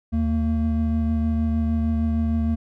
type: tone pair together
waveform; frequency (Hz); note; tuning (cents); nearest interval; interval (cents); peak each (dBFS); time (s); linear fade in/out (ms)
triangle; 77.9 / 227.2; D#2 / A#3; +3 / -44; octave + perfect fifth; 1853; -20; 0.12-2.56; 20
effects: none